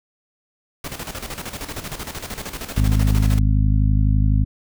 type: noise with tremolo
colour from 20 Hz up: pink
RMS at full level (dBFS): -29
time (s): 0.84-3.39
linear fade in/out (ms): 5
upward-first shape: square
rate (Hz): 13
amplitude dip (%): 65
type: harmonic tone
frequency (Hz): 51.91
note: G#1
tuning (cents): 0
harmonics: 1 / 2 / 3 / 4 / 5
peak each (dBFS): -16 / -18 / -25 / -27 / -28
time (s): 2.76-4.45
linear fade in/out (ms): 20
effects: none